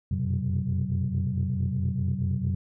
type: tone cluster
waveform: sine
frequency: 87.7 / 92.3 / 123.2 / 131.7 / 188.5 Hz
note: F2 / F#2 / B2 / C3 / F#3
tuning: +8 / -4 / -4 / +12 / +32 cents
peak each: -30 dBFS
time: 0.11-2.55 s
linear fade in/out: 5 ms
effects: tanh soft clip ceiling -17 dBFS